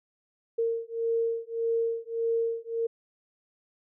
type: beating tone pair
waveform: sine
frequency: 458.3 / 460 Hz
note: A#4 / A#4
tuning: -29 / -23 cents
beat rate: 1.7 Hz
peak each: -29 dBFS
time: 0.58-2.87 s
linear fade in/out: 10 ms
effects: none